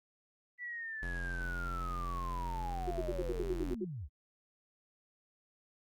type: linear sweep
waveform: sine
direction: down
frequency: 1975.5 to 54.4 Hz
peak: -39 dBFS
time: 0.58-4.09 s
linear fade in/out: 50 ms
type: tone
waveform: square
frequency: 43.87 Hz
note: F1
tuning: 9 cents sharp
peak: -38 dBFS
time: 1.02-3.75 s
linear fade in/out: 10 ms
type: tone bursts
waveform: sine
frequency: 362.2 Hz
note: F#4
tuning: 37 cents flat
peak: -33 dBFS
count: 10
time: 2.87-3.848 s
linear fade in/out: 10 ms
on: 42 ms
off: 62 ms
effects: Opus 32 kbps